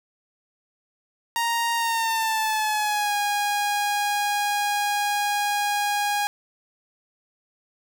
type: tone with pitch glide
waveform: sawtooth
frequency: 932.3 to 821 Hz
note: A#5 to G#5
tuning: 0 to -20 cents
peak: -18 dBFS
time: 1.36-6.27 s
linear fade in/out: 0 ms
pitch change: -220 cents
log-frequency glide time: 1.75-3.15 s
effects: none